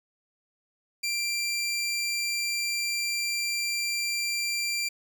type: tone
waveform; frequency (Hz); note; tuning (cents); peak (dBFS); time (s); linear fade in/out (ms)
20% pulse; 2365; D7; +12; -22; 1.03-4.89; 10
effects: 9-bit